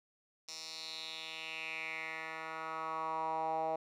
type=tone with band-pass filter sweep; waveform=10% pulse; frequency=160 Hz; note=D#3; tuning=49 cents sharp; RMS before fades=-40 dBFS; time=0.48-3.76 s; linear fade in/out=5 ms; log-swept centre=5400 to 700 Hz; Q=4.2; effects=none